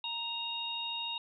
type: harmonic tone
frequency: 933 Hz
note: A#5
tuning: 1 cent sharp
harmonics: 1 / 3 / 4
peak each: -42 / -39 / -37 dBFS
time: 0.04-1.18 s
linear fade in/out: 2 ms
effects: none